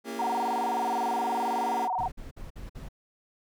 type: chord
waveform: 30% pulse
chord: A# diminished seventh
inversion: none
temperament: just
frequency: 233.1 / 279.7 / 335.6 / 402.8 Hz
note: A#3 / C#4 / E4 / G4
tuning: 0 / +16 / +31 / +47 cents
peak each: -35 / -39 / -40 / -36 dBFS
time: 0.04-1.89 s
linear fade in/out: 50 ms
type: tone with vibrato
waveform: sine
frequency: 830.6 Hz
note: G#5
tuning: in tune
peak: -26 dBFS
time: 0.19-2.08 s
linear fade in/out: 5 ms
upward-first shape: square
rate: 19 Hz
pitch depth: 200 cents each way
type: noise bursts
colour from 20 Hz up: brown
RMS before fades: -40 dBFS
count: 5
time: 1.98-2.888 s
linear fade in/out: 10 ms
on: 140 ms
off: 52 ms
effects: none